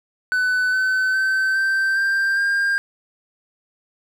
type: tone with pitch steps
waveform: triangle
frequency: 1500 / 1520.1 / 1540.4 / 1561 / 1581.9 / 1603 Hz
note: F#6 / F#6 / G6 / G6 / G6 / G6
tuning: +23 / +46 / -31 / -8 / +15 / +38 cents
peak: -15 dBFS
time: 0.32-2.78 s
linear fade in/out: 0 ms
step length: 410 ms
effects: 9-bit